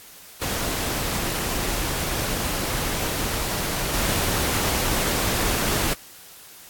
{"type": "noise with level steps", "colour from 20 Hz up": "pink", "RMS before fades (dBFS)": [-26, -23], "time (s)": [0.41, 5.94], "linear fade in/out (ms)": 10, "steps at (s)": 3.93, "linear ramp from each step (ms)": 10, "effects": ["white hiss -45 dBFS RMS until 6.69 s", "AAC 64 kbps"]}